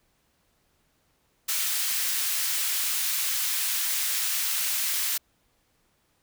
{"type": "high-pass noise", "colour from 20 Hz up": "white", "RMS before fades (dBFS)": -27, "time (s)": [1.48, 5.18], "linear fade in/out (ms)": 10, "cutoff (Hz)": 1600, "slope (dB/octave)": 12, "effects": ["pink hiss -69 dBFS RMS until 6.22 s"]}